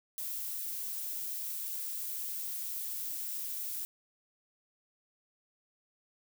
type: noise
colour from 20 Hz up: violet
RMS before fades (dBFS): -38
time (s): 0.18-3.85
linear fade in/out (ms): 0
effects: none